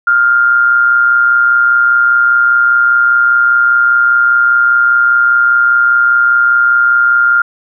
sine tone with amplitude modulation, 1400 Hz, F6, 4 cents sharp, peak -4 dBFS, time 0.07-7.42 s, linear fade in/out 5 ms, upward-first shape sine, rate 125 Hz, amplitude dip 45%, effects none

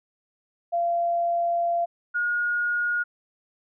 sine tone pair in turn, 687 / 1436.9 Hz, F5 / F6, -29 / +49 cents, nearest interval octave + minor second, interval 1278 cents, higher second, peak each -21 / -22 dBFS, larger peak first, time 0.72-1.86 / 2.14-3.04 s, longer first, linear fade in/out 20 ms, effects none

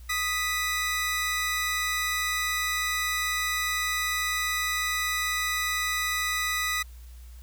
sawtooth tone pair together, 1244.5 / 1975.5 Hz, D#6 / B6, 0 / 0 cents, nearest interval minor sixth, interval 800 cents, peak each -27 / -24 dBFS, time 0.09-6.83 s, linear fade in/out 10 ms, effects added 60 Hz sine -42 dBFS peak until 7.42 s + white hiss -58 dBFS RMS until 7.42 s

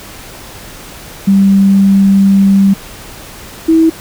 sine tone pair in turn, 196 / 324.1 Hz, G3 / E4, 0 / -29 cents, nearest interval major sixth, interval 871 cents, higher second, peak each -4 dBFS, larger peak neither, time 1.27-2.74 / 3.68-3.9 s, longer first, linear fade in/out 10 ms, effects pink hiss -31 dBFS RMS until 4 s

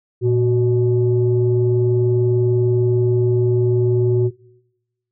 sine tone pair together, 116.54 / 370 Hz, A#2 / F#4, 0 / 0 cents, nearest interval octave + minor sixth, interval 2000 cents, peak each -15 dBFS, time 0.21-4.31 s, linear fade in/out 50 ms, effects noise-tail reverb RT60 1.0 s tail -23 dB re dry + tanh soft clip ceiling -7 dBFS

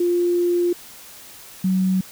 sine tone pair in turn, 350 / 187.34 Hz, F4 / F#3, +4 / +22 cents, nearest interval major seventh, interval 1082 cents, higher first, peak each -16 / -16 dBFS, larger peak neither, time 0-0.73 / 1.64-2.01 s, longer first, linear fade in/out 5 ms, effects white hiss -42 dBFS RMS until 2.11 s

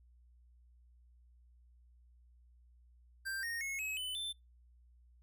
square tone with pitch steps, 1577 / 1853.8 / 2179 / 2562 / 3012 / 3540 Hz, G6 / A#6 / C#7 / E7 / F#7 / A7, +10 / -10 / -30 / -50 / +30 / +10 cents, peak -38 dBFS, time 3.25-4.33 s, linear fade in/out 20 ms, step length 180 ms, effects noise-tail reverb RT60 0.2 s tail -25 dB re dry + added 60 Hz sine -61 dBFS peak until 5.22 s

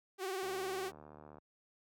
sawtooth tone with vibrato, 378.9 Hz, F#4, 41 cents sharp, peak -33 dBFS, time 0.18-0.92 s, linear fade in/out 50 ms, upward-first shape triangle, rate 20 Hz, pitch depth 99 cents each way
click train, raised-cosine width 1 ms, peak -39 dBFS, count 73, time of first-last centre 0.43-1.384 s, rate 75.5 Hz
effects high-pass 80 Hz 12 dB/octave

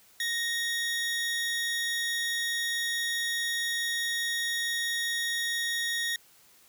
25% pulse tone pair together, 1864.7 / 3388 Hz, A#6 / G#7, 0 / +34 cents, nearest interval minor seventh, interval 1034 cents, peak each -25 / -34 dBFS, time 0.2-6.16 s, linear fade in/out 2 ms, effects white hiss -59 dBFS RMS until 6.68 s

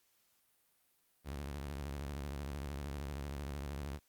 sawtooth tone with vibrato, 70.6 Hz, C#2, 32 cents sharp, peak -36 dBFS, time 1.24-4 s, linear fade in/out 50 ms, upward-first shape square, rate 13 Hz, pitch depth 110 cents each way, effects white hiss -74 dBFS RMS until 4.08 s + Opus 48 kbps

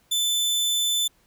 sawtooth tone, 3520 Hz, A7, in tune, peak -18 dBFS, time 0.11-1.08 s, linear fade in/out 10 ms, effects pink hiss -63 dBFS RMS until 1.26 s

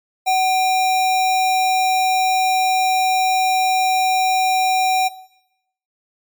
sine tone with sample-and-hold, 751 Hz, F#5, 26 cents sharp, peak -13 dBFS, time 0.26-5.09 s, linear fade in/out 20 ms, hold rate 3150 Hz, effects noise-tail reverb RT60 0.8 s tail -18 dB re dry + MP3 96 kbps

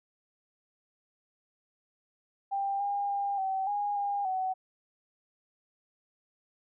sine tone with pitch steps, 792 / 807 / 802 / 767 / 820 / 808 / 752 Hz, G5 / G#5 / G5 / G5 / G#5 / G#5 / F#5, +18 / -50 / +39 / -38 / -22 / -48 / +28 cents, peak -28 dBFS, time 2.51-4.54 s, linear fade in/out 20 ms, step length 290 ms, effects none

